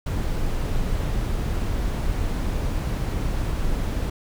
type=noise; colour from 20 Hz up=brown; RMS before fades=-24 dBFS; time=0.06-4.1 s; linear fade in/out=5 ms; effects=none